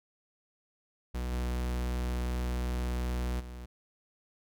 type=tone with level steps; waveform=45% pulse; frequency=61.4 Hz; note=B1; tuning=9 cents flat; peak=-32 / -30 / -41 dBFS; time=1.14-3.66 s; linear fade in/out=10 ms; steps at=1.31 / 3.39 s; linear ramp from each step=20 ms; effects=none